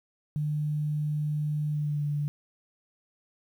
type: tone with pitch glide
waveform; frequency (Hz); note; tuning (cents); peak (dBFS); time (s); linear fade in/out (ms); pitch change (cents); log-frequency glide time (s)
sine; 150 to 146.74; D3 to D3; +37 to -1; -26; 0.36-2.28; 0; -38; 1.73-2.03
effects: 10-bit